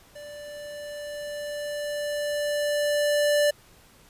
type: tone with level ramp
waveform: square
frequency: 587.3 Hz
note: D5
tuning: in tune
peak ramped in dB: -40 to -19 dBFS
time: 0.15-3.51 s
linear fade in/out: 10 ms
effects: pink hiss -55 dBFS RMS until 4.09 s + resampled to 32000 Hz